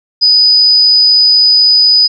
sine tone, 4978 Hz, D#8, in tune, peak -4 dBFS, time 0.21-2.08 s, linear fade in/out 20 ms, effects none

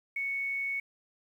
sine tone, 2217 Hz, C#7, in tune, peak -30 dBFS, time 0.16-0.8 s, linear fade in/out 5 ms, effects 10-bit

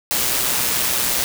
white noise with amplitude modulation, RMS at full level -18 dBFS, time 0.11-1.24 s, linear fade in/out 0 ms, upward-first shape sine, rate 125 Hz, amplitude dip 40%, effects none

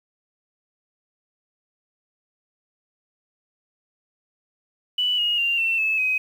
sine tone with pitch steps, 2967 / 2873 / 2781 / 2693 / 2607 / 2524 Hz, F#7 / F7 / F7 / E7 / E7 / D#7, +4 / +48 / -8 / +36 / -20 / +24 cents, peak -19 dBFS, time 4.98-6.18 s, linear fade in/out 5 ms, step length 200 ms, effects 8-bit

